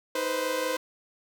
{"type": "tone cluster", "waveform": "sawtooth", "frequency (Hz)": [314.7, 493.8, 519], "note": ["D#4", "B4", "C5"], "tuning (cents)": [20, 0, -14], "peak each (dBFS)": [-32, -28, -25], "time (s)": [0.15, 0.77], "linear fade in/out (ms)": 5, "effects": []}